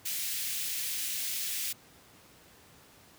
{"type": "high-pass noise", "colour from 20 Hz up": "white", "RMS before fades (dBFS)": -34, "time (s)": [0.05, 1.73], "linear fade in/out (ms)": 10, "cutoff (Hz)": 2000, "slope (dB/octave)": 24, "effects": ["pink hiss -57 dBFS RMS until 3.18 s", "high-pass 80 Hz 12 dB/octave"]}